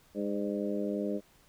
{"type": "harmonic tone with a mistuned harmonic", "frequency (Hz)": 102.4, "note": "G#2", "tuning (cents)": -24, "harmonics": [2, 3, 4, 5, 6], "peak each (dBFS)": [-34, -36, -37, -38, -39], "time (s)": [0.14, 1.21], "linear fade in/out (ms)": 50, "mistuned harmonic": 6, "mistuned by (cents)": -30, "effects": ["pink hiss -63 dBFS RMS until 1.48 s"]}